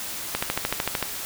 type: click train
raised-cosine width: 0.3 ms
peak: -7 dBFS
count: 10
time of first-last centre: 0.35-1.027 s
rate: 13.3 Hz
effects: white hiss -33 dBFS RMS until 1.25 s